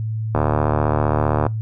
click train, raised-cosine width 1 ms, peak -4 dBFS, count 85, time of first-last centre 0.35-1.466 s, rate 75.3 Hz, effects noise-tail reverb RT60 0.2 s tail -22 dB re dry + added 110 Hz sine -21 dBFS peak until 1.61 s

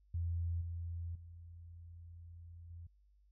sine tone with level steps, 85 Hz, F2, 46 cents flat, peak -34 / -39 / -50 / -47 dBFS, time 0.14-2.87 s, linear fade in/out 5 ms, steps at 0.61 / 1.15 / 2.7 s, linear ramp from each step 5 ms, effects added 50 Hz sine -65 dBFS peak until 3.31 s

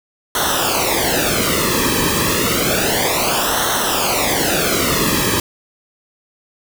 pink noise with flanger, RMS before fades -17 dBFS, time 0.35-5.4 s, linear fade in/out 2 ms, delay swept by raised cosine 0.41 to 1.41 ms, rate 0.3 Hz, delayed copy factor -0.85, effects none

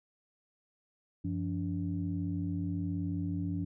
sine tone cluster, 93.5 / 172.2 / 286.6 Hz, F#2 / F3 / D4, +19 / -24 / -42 cents, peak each -35 / -35 / -36 dBFS, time 1.24-3.65 s, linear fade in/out 10 ms, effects tanh soft clip ceiling -22 dBFS

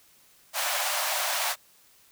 pink high-pass noise, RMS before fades -28 dBFS, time 0.53-1.56 s, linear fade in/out 50 ms, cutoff 570 Hz, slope 96 dB/octave, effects white hiss -59 dBFS RMS until 2.11 s

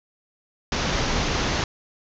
pink low-pass noise, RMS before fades -24 dBFS, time 0.72-1.64 s, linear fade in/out 2 ms, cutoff 6600 Hz, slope 96 dB/octave, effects none

